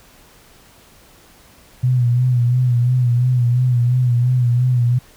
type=tone with vibrato; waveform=sine; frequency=123.47 Hz; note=B2; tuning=in tune; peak=-12 dBFS; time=1.83-4.99 s; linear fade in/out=10 ms; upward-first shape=sine; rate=2.9 Hz; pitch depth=54 cents each way; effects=pink hiss -48 dBFS RMS until 5.16 s